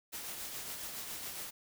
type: noise with tremolo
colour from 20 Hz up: white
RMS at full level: -41 dBFS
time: 0.12-1.51 s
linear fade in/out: 20 ms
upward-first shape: triangle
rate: 7.2 Hz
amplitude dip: 40%
effects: none